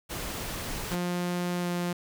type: noise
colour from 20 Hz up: pink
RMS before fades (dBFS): -35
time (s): 0.09-0.96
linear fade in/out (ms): 20
type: tone with pitch glide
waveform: sawtooth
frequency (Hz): 176.9 to 175.58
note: F3 to F3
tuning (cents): +23 to +10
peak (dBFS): -24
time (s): 0.91-1.93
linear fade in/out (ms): 5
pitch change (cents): -13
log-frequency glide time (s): 1.61-1.67
effects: none